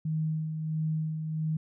sine tone with tremolo, 157.1 Hz, D#3, 17 cents sharp, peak -26 dBFS, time 0.05-1.57 s, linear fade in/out 5 ms, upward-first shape sine, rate 1.5 Hz, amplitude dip 45%, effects none

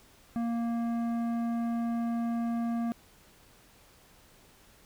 sine tone with tanh clipping, 233.1 Hz, A#3, in tune, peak -30 dBFS, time 0.36-2.92 s, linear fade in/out 0 ms, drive 12 dB, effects pink hiss -59 dBFS RMS until 4.85 s

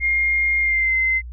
sine tone with pitch glide, 2126 to 2067 Hz, C7 to C7, +27 to -22 cents, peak -16 dBFS, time 0-1.22 s, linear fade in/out 50 ms, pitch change -49 cents, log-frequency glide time 0.6-0.94 s, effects added 60 Hz sine -31 dBFS peak until 1.32 s

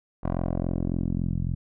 10% pulse tone with low-pass filter sweep, 43.65 Hz, F1, in tune, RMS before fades -27 dBFS, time 0.23-1.55 s, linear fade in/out 10 ms, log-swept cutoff 1000 to 130 Hz, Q 1.3, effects none

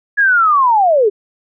sine linear sweep, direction down, 1694 to 386.1 Hz, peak -8 dBFS, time 0.17-1.1 s, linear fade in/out 20 ms, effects none

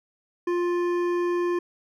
sine tone with hard clipping, 350.5 Hz, F4, 6 cents sharp, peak -24 dBFS, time 0.47-1.59 s, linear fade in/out 5 ms, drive 11 dB, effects none

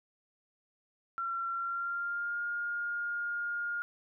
sine tone with pitch glide, 1363 to 1417.6 Hz, F6 to F6, -43 to +25 cents, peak -32 dBFS, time 1.18-3.82 s, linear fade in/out 0 ms, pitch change +68 cents, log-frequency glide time 1.49-2.41 s, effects none

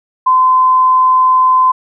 sine tone, 1027 Hz, C6, 33 cents flat, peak -6 dBFS, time 0.26-1.72 s, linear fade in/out 10 ms, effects none

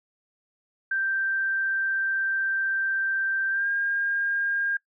sine tone with pitch glide, 1569 to 1612.2 Hz, G6 to G6, +1 to +48 cents, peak -23 dBFS, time 0.91-4.77 s, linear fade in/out 5 ms, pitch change +47 cents, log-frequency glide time 3.5-3.68 s, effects noise-tail reverb RT60 0.1 s tail -21 dB re dry

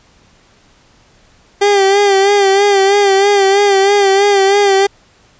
30% pulse tone with vibrato, 397.6 Hz, G4, 25 cents sharp, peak -5 dBFS, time 1.61-4.87 s, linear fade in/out 10 ms, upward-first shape sine, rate 3.1 Hz, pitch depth 52 cents each way, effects pink hiss -49 dBFS RMS until 5.39 s + resampled to 16000 Hz

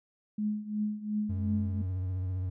sine tone with tremolo, 211 Hz, G#3, 28 cents sharp, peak -26 dBFS, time 0.38-1.82 s, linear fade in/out 5 ms, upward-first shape triangle, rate 2.8 Hz, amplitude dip 85%
triangle tone with vibrato, 92.5 Hz, F#2, in tune, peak -28 dBFS, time 1.29-2.5 s, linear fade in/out 10 ms, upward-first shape triangle, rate 15 Hz, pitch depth 46 cents each way
effects none

